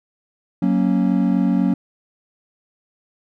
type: chord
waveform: triangle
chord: F# major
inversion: none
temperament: equal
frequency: 185 / 233.1 / 277.2 Hz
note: F#3 / A#3 / C#4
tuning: 0 / 0 / 0 cents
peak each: -16 / -18 / -18 dBFS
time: 0.62-1.74 s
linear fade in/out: 5 ms
effects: none